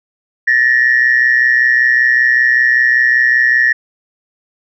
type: tone pair together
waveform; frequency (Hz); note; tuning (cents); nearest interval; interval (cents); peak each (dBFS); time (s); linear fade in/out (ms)
sine; 1760 / 1885.2; A6 / A#6; 0 / +19; minor second; 119; -10; 0.47-3.73; 10
effects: tanh soft clip ceiling -2 dBFS